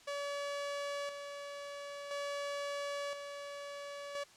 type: tone with tremolo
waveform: sawtooth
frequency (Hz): 570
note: C#5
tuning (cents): +48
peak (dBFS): -33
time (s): 0.07-4.24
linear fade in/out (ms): 10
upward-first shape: square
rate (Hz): 0.49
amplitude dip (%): 50
effects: white hiss -60 dBFS RMS until 4.36 s + low-pass 7000 Hz 12 dB/octave